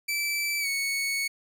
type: tone with pitch glide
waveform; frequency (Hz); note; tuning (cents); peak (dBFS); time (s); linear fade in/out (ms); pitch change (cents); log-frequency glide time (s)
sawtooth; 2321 to 2216; D7 to C#7; -21 to -1; -23; 0.08-1.28; 10; -80; 0.6-0.67
effects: none